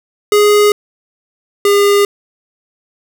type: tone pair in turn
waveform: square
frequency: 415.3 / 405.1 Hz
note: G#4 / G#4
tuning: 0 / -43 cents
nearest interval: unison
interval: 43 cents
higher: first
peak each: -7 / -8 dBFS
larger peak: first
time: 0.32-0.72 / 1.65-2.05 s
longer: neither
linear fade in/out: 2 ms
effects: none